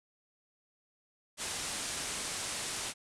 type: low-pass noise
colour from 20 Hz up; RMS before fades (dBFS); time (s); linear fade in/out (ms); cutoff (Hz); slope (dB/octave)
white; -38; 1.37-2.94; 50; 9900; 48
effects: none